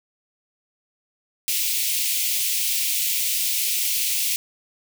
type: high-pass noise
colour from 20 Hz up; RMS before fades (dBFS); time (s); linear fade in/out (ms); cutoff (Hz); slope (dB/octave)
white; -23; 1.48-4.36; 0; 2200; 48
effects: none